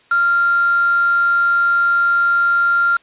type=tone with quantisation; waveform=sine; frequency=1390 Hz; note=F6; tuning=9 cents flat; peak=-12 dBFS; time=0.11-2.97 s; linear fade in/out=5 ms; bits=4; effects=white hiss -52 dBFS RMS until 3.02 s + resampled to 8000 Hz